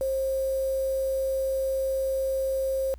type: tone with quantisation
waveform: sine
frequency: 533 Hz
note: C5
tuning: 32 cents sharp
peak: -24 dBFS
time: 0.01-2.94 s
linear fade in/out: 0 ms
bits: 7
effects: added 60 Hz sine -42 dBFS peak until 2.98 s + pink hiss -67 dBFS RMS until 2.98 s